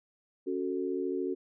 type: chord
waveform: sine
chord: F# minor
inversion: second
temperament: just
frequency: 277.5 / 370 / 444 Hz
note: C#4 / F#4 / A4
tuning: +2 / 0 / +16 cents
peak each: -35 / -32 / -37 dBFS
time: 0.46-1.35 s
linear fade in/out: 20 ms
effects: none

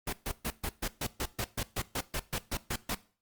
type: noise bursts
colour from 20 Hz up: pink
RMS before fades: -33 dBFS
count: 16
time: 0.07-2.948 s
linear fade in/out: 5 ms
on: 58 ms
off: 130 ms
effects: noise-tail reverb RT60 0.4 s tail -19 dB re dry + Opus 32 kbps

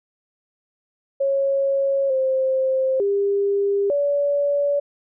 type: tone with pitch steps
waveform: sine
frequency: 549 / 526 / 400.6 / 572 Hz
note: C#5 / C5 / G4 / D5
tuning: -17 / +9 / +38 / -46 cents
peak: -17 dBFS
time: 1.2-4.8 s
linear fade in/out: 10 ms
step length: 900 ms
effects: none

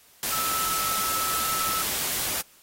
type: tone in noise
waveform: sine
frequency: 1310 Hz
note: E6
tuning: 11 cents flat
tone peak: -28 dBFS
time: 0.32-1.82 s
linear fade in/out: 0 ms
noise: white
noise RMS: -28 dBFS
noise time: 0.23-2.41 s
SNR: -3 dB
effects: white hiss -56 dBFS RMS until 2.62 s + AAC 48 kbps

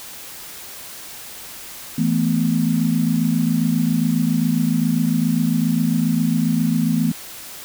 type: chord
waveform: sine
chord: E suspended fourth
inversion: none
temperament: just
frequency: 164.81 / 219.8 / 247.2 Hz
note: E3 / A3 / B3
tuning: 0 / -2 / +2 cents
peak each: -20 dBFS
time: 1.98-7.12 s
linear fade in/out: 5 ms
effects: white hiss -36 dBFS RMS until 7.64 s

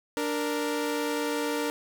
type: tone pair together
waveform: sawtooth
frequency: 294 / 466.7 Hz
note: D4 / A#4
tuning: +2 / +2 cents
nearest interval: minor sixth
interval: 800 cents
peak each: -26 dBFS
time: 0.17-1.7 s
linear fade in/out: 0 ms
effects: none

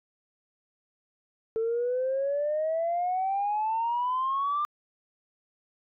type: exponential sweep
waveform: sine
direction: up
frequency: 443.5 to 1199 Hz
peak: -24 dBFS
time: 1.56-4.65 s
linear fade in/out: 0 ms
effects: tanh soft clip ceiling -21 dBFS

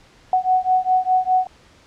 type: beating tone pair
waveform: sine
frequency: 740 / 744.9 Hz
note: F#5 / F#5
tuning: 0 / +11 cents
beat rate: 4.9 Hz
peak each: -18 dBFS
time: 0.33-1.47 s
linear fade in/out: 2 ms
effects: pink hiss -51 dBFS RMS until 1.86 s + low-pass 6000 Hz 12 dB/octave

